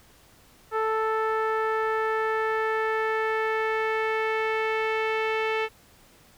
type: tone with low-pass filter sweep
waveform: sawtooth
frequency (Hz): 440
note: A4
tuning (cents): 0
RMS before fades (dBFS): -26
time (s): 0.71-5.69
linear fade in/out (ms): 50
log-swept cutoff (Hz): 1400 to 2500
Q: 2.5
effects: pink hiss -56 dBFS RMS until 6.37 s